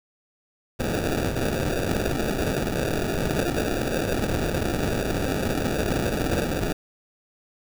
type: noise with sample-and-hold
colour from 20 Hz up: white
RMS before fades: -25 dBFS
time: 0.79-6.73 s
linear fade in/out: 10 ms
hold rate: 1050 Hz
effects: none